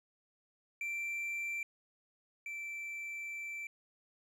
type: tone pair in turn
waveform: triangle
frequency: 2349 / 2335 Hz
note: D7 / D7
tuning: 0 / -11 cents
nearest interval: unison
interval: 11 cents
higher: first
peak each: -34 / -38 dBFS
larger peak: first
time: 0.81-1.63 / 2.46-3.67 s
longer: second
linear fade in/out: 2 ms
effects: none